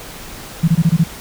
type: tone bursts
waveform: sine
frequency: 164.81 Hz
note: E3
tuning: in tune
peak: -8 dBFS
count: 6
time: 0.63-1.04 s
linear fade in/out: 10 ms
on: 50 ms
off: 22 ms
effects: pink hiss -33 dBFS RMS until 1.2 s